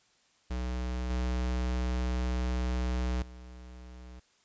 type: tone with level steps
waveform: square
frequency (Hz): 62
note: B1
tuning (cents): +7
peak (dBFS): -32 / -29 / -46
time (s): 0.5-4.2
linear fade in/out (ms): 10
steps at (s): 1.1 / 3.22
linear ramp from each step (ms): 5
effects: white hiss -67 dBFS RMS until 4.44 s + resampled to 16000 Hz